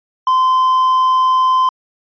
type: tone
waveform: triangle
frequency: 1032 Hz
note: C6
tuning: 24 cents flat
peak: -8 dBFS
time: 0.27-1.69 s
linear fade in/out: 2 ms
effects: resampled to 11025 Hz